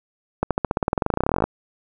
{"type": "accelerating click train", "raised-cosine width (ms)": 1, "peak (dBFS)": -5, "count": 26, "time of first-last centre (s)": [0.43, 1.44], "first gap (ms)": 77, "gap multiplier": 0.94, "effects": []}